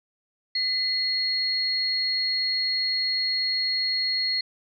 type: tone pair together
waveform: sine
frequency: 2028 / 4297 Hz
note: B6 / C8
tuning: +45 / +45 cents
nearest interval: octave + minor second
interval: 1300 cents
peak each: -31 / -23 dBFS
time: 0.55-4.41 s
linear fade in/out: 5 ms
effects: none